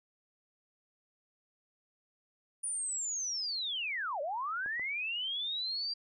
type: linear two-way sweep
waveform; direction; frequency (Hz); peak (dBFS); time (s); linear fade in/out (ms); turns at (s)
sine; down then up; 9590 to 539 to 4768; -33; 2.63-5.94; 10; 4.21
type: clicks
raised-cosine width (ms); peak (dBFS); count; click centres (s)
1; -35; 2; 4.661 / 4.796
effects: none